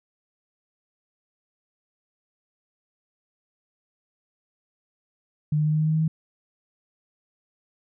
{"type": "tone with pitch steps", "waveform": "sine", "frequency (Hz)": [150.9, 152.04, 153.18, 154.34, 155.5, 156.67, 157.85, 159.04], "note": ["D3", "D#3", "D#3", "D#3", "D#3", "D#3", "D#3", "D#3"], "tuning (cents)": [47, -40, -27, -14, -1, 12, 25, 38], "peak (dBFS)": -19, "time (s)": [5.52, 6.08], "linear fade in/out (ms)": 5, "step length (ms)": 70, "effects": []}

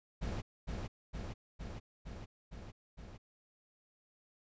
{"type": "noise with echo", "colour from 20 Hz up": "brown", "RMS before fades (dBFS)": -38, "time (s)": [0.21, 0.42], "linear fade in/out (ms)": 20, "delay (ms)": 460, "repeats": 6, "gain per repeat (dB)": -2, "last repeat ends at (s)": 3.18, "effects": ["resampled to 16000 Hz"]}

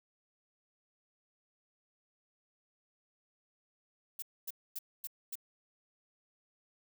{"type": "noise bursts", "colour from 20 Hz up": "violet", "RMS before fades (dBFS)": -40, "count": 5, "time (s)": [4.19, 5.355], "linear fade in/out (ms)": 5, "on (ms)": 33, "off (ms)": 250, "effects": []}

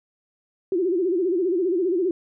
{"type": "tone with vibrato", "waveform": "sine", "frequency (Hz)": 359.2, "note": "F4", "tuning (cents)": 49, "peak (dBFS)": -19, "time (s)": [0.72, 2.11], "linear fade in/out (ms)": 2, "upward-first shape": "sine", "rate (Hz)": 15, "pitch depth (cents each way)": 140, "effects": []}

